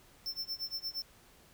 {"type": "tone with tremolo", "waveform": "square", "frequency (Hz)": 5350, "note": "E8", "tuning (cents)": 25, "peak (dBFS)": -34, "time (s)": [0.26, 1.02], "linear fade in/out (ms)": 0, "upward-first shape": "sine", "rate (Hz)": 8.6, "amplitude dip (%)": 95, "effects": ["pink hiss -61 dBFS RMS until 1.53 s"]}